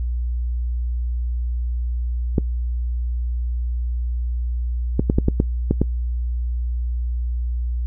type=clicks; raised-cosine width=3 ms; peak=-3 dBFS; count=8; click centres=2.382 / 4.995 / 5.099 / 5.185 / 5.284 / 5.401 / 5.71 / 5.816 s; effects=noise-tail reverb RT60 0.1 s tail -22 dB re dry + added 60 Hz sine -20 dBFS peak until 7.86 s